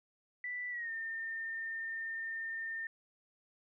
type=tone with pitch glide; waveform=sine; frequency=1975.5 to 1811.5 Hz; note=B6 to A6; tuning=0 to +50 cents; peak=-37 dBFS; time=0.44-2.87 s; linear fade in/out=2 ms; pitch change=-150 cents; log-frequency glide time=0.7-0.91 s; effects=none